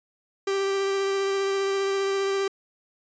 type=tone with vibrato; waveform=45% pulse; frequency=392 Hz; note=G4; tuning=in tune; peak=-23 dBFS; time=0.47-2.48 s; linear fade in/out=5 ms; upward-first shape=sine; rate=15 Hz; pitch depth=11 cents each way; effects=resampled to 16000 Hz